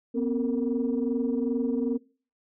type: tone cluster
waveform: sine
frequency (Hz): 241.6 / 264.1 / 458.4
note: B3 / C4 / A#4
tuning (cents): -38 / +16 / -29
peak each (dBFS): -27 / -27 / -29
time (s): 0.14-1.98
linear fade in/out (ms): 20
effects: noise-tail reverb RT60 0.4 s tail -22 dB re dry + tanh soft clip ceiling -17 dBFS